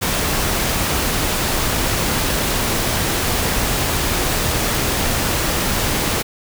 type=noise; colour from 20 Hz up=pink; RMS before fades=-19 dBFS; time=0.01-6.23 s; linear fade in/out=20 ms; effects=none